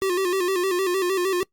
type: tone with vibrato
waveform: square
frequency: 370 Hz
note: F#4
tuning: in tune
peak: -21 dBFS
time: 0.02-1.43 s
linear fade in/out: 0 ms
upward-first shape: square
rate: 6.5 Hz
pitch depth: 71 cents each way
effects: noise-tail reverb RT60 0.1 s tail -23 dB re dry + Opus 48 kbps